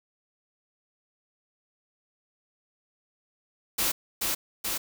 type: noise with echo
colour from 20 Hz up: white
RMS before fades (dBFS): -26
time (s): 3.78-3.92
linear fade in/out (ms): 10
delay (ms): 430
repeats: 2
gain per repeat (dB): -2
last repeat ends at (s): 4.78
effects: none